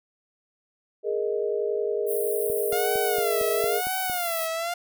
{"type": "chord", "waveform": "sine", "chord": "Ab suspended second", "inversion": "none", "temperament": "equal", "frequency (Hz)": [415.3, 466.2, 622.3], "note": ["Ab4", "Bb4", "Eb5"], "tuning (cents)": [0, 0, 0], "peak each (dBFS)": [-26, -28, -32], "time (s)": [1.03, 3.82], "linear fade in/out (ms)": 50}
{"type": "high-pass noise", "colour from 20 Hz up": "white", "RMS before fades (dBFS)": -33, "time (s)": [2.06, 4.49], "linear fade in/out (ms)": 50, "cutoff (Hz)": 8800, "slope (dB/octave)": 96}
{"type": "click train", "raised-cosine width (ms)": 2, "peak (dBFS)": -26, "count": 8, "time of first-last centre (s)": [2.5, 4.098], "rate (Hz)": 4.38}
{"type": "tone with vibrato", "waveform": "sawtooth", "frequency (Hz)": 700, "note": "F5", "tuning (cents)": 4, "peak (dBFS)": -23, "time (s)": [2.72, 4.74], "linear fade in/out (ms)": 5, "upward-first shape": "sine", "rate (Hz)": 1, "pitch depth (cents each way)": 130}
{"effects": []}